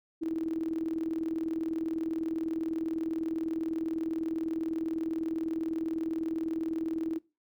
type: tone with tremolo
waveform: sine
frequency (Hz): 324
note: E4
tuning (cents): -30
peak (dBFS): -27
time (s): 0.21-7.19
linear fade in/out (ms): 20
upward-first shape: square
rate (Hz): 20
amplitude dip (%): 55
effects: noise-tail reverb RT60 0.3 s tail -23 dB re dry